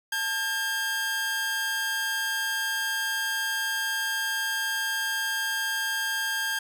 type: tone pair together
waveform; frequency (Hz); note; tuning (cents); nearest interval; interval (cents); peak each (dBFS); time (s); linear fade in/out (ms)
sawtooth; 882.9 / 1608; A5 / G6; +6 / +44; minor seventh; 1038; -33 / -23; 0.12-6.59; 5
effects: none